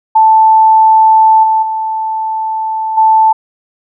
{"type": "tone with level steps", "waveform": "sine", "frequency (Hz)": 880, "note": "A5", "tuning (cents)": 0, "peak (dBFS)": [-3, -7, -13, -4], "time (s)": [0.15, 3.33], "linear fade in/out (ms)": 10, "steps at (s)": [1.43, 1.62, 2.97], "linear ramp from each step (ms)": 10, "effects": []}